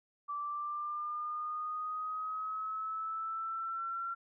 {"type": "linear sweep", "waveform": "sine", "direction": "up", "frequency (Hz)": [1161, 1367], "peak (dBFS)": -35, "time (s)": [0.28, 4.15], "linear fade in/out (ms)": 20, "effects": []}